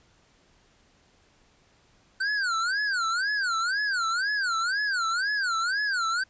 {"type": "tone with vibrato", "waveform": "square", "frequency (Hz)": 1500, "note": "F#6", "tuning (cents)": 23, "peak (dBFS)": -25, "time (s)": [2.2, 6.24], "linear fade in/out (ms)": 10, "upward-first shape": "sine", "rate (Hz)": 2, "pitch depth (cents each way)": 220, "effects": ["pink hiss -62 dBFS RMS until 6.29 s", "resampled to 16000 Hz"]}